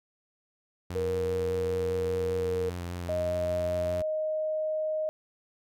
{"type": "tone with vibrato", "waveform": "sawtooth", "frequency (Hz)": 87.7, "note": "F2", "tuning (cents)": 8, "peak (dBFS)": -30, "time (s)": [0.9, 4.02], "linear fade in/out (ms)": 5, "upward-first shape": "sine", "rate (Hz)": 5, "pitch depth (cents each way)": 23}
{"type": "tone with pitch glide", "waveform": "sine", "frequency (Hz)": [470.5, 463.8], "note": ["A#4", "A#4"], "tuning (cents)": [16, -9], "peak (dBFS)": -27, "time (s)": [0.95, 2.7], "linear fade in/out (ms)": 10, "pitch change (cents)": -25, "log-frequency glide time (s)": [2.4, 2.52]}
{"type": "tone", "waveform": "sine", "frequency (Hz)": 622.3, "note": "D#5", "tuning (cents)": 0, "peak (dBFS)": -27, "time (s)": [3.09, 5.09], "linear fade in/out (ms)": 0}
{"effects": []}